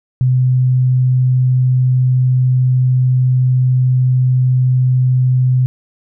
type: tone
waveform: sine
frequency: 127.6 Hz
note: C3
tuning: 43 cents flat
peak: -9 dBFS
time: 0.21-5.66 s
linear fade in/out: 0 ms
effects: none